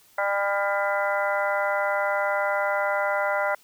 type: harmonic tone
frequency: 200 Hz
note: G3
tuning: 35 cents sharp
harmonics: 3 / 4 / 5 / 6 / 7 / 8 / 9 / 10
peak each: -26 / -29 / -31 / -39 / -28 / -38 / -42 / -31 dBFS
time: 0.18-3.55 s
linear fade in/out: 5 ms
effects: white hiss -57 dBFS RMS until 3.63 s